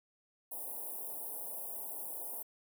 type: band-stop noise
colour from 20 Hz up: white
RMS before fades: -42 dBFS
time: 0.51-2.43 s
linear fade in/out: 10 ms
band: 910 to 9600 Hz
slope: 48 dB/octave
effects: high-pass 400 Hz 12 dB/octave